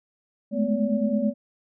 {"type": "tone cluster", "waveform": "sine", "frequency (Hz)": [209.2, 218.5, 251.7, 571], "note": ["G#3", "A3", "B3", "D5"], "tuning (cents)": [13, -12, 33, -49], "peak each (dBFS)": [-27, -24, -28, -28], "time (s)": [0.51, 1.34], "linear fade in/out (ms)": 50, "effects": []}